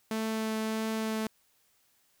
sawtooth tone with vibrato, 220 Hz, A3, in tune, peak -26 dBFS, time 0.11-1.27 s, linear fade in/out 2 ms, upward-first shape triangle, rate 1.6 Hz, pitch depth 9 cents each way, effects white hiss -69 dBFS RMS until 2.2 s

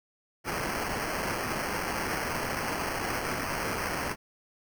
white noise with sample-and-hold, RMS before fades -32 dBFS, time 0.44-4.16 s, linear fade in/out 50 ms, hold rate 3675 Hz, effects none

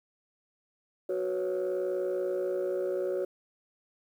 sine chord, F# suspended fourth, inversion none, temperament equal, 370 / 493.9 / 554.4 Hz, F#4 / B4 / C#5, 0 / 0 / 0 cents, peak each -29 / -35 / -31 dBFS, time 1.09-3.25 s, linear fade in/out 5 ms, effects tanh soft clip ceiling -24 dBFS + 10-bit

